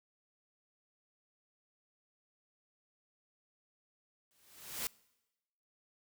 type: noise with exponential growth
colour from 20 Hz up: white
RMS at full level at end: -35 dBFS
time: 4.31-4.87 s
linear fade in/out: 0 ms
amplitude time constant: 120 ms
effects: noise-tail reverb RT60 1.0 s tail -24 dB re dry